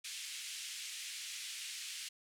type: band-pass noise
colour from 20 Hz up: pink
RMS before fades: -45 dBFS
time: 0.04-2.09 s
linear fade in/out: 10 ms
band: 2300 to 9900 Hz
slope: 24 dB/octave
effects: none